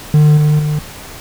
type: tone with level steps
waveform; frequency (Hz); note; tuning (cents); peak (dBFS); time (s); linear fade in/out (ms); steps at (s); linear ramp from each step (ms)
triangle; 150.5; D3; +43; -3 / -6 / -11; 0.14-0.79; 2; 0.37 / 0.59; 2
effects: pink hiss -32 dBFS RMS until 1.2 s